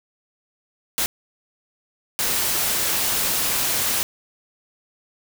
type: noise bursts at uneven times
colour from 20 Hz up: white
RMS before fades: -22 dBFS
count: 2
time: 0.98-1.06 / 2.19-4.03 s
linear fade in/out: 0 ms
effects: none

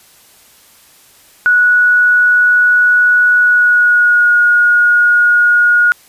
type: tone with pitch glide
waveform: sine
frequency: 1467 to 1441 Hz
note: F#6 to F#6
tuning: -15 to -46 cents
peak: -6 dBFS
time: 1.46-5.92 s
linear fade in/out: 0 ms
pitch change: -31 cents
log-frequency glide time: 3.38-4.34 s
effects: white hiss -45 dBFS RMS until 6.08 s + resampled to 32000 Hz

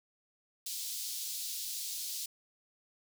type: high-pass noise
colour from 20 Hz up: pink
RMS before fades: -39 dBFS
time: 0.66-2.26 s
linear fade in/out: 5 ms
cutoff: 3900 Hz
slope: 24 dB/octave
effects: none

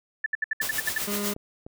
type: tone bursts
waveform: sine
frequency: 1755 Hz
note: A6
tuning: 5 cents flat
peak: -22 dBFS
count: 9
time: 0.24-0.982 s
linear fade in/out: 5 ms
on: 22 ms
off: 68 ms
type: noise with tremolo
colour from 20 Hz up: white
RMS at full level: -29 dBFS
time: 0.61-1.34 s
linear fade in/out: 10 ms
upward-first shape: sine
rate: 7.9 Hz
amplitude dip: 60%
type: tone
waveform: 25% pulse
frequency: 204.5 Hz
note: G#3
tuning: 26 cents flat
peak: -25 dBFS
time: 1.07-1.34 s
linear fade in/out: 10 ms
type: clicks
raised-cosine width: 2 ms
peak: -27 dBFS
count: 2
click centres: 1.364 / 1.665 s
effects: none

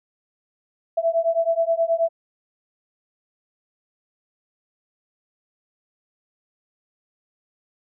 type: beating tone pair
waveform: sine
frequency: 659.3 / 668.7 Hz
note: E5 / E5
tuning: 0 / +25 cents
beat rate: 9.4 Hz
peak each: -21 dBFS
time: 0.97-2.09 s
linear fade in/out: 10 ms
effects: none

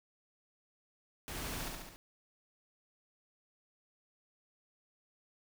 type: noise with echo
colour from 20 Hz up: pink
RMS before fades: -43 dBFS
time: 1.28-1.68 s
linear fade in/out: 0 ms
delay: 70 ms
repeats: 4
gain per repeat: -3 dB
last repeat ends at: 1.96 s
effects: none

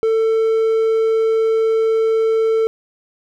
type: tone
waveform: triangle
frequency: 446 Hz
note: A4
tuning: 23 cents sharp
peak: -11 dBFS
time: 0.03-2.67 s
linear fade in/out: 0 ms
effects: none

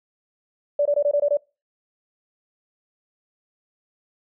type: tone bursts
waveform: sine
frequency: 580 Hz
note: D5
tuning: 22 cents flat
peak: -16 dBFS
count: 7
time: 0.79-1.371 s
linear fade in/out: 5 ms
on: 65 ms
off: 21 ms
effects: noise-tail reverb RT60 0.3 s tail -25 dB re dry

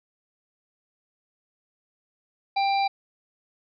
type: harmonic tone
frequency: 790 Hz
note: G5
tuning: 13 cents sharp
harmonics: 1 / 3 / 5 / 6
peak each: -21 / -31 / -35 / -37 dBFS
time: 2.56-2.88 s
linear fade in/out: 10 ms
effects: none

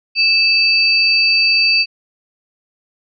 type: tone pair together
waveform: sine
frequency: 2629 / 4613 Hz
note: E7 / D8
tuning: -5 / -32 cents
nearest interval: minor seventh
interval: 973 cents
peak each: -13 dBFS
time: 0.15-1.86 s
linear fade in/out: 50 ms
effects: none

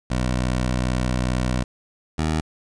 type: tone pair in turn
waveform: 15% pulse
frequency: 62.4 / 78.28 Hz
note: B1 / D#2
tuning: +19 / +11 cents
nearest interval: major third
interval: 392 cents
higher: second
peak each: -14 dBFS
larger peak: neither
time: 0.1-1.64 / 2.18-2.41 s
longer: first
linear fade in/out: 10 ms
effects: resampled to 22050 Hz + 8-bit

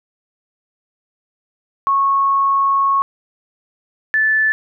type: tone pair in turn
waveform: sine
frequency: 1100 / 1748 Hz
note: C#6 / A6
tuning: -14 / -12 cents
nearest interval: minor sixth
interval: 802 cents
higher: second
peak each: -12 / -12 dBFS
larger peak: neither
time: 1.87-3.02 / 4.14-4.52 s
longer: first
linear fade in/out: 0 ms
effects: none

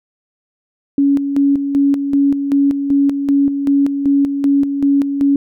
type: tone with tremolo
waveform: sine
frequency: 280 Hz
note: C#4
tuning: 18 cents sharp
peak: -9 dBFS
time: 0.98-5.36 s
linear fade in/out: 2 ms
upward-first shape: square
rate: 2.6 Hz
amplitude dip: 55%
effects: none

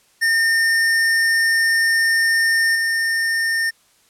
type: tone with level steps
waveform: square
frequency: 1817 Hz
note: A#6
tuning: 45 cents flat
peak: -15 / -18 dBFS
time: 0.21-3.71 s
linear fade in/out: 20 ms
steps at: 2.75 s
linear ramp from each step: 5 ms
effects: white hiss -57 dBFS RMS until 4.09 s + low-pass 11000 Hz 12 dB/octave

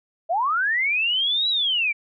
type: linear two-way sweep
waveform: sine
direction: up then down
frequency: 622.3 to 3951 to 2265 Hz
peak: -19 dBFS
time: 0.29-1.93 s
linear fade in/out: 20 ms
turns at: 1.49 s
effects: none

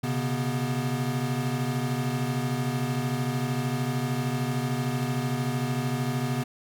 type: tone cluster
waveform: square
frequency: 126.1 / 139.3 / 244.5 Hz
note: B2 / C#3 / B3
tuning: +36 / +9 / -17 cents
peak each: -31 dBFS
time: 0.03-6.44 s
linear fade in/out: 10 ms
effects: none

